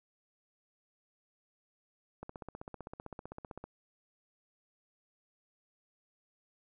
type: click train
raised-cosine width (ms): 1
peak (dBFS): -29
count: 23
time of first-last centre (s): 2.23-3.64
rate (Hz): 15.6
effects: none